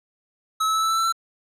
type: tone with pitch steps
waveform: square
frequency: 1292 / 1300.2 / 1308.5 / 1316.9 / 1325.3 / 1333.7 / 1342.2 Hz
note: E6 / E6 / E6 / E6 / E6 / E6 / E6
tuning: -35 / -24 / -13 / -2 / +9 / +20 / +31 cents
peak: -20 dBFS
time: 0.6-1.125 s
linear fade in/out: 10 ms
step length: 75 ms
effects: low-pass 11000 Hz 12 dB/octave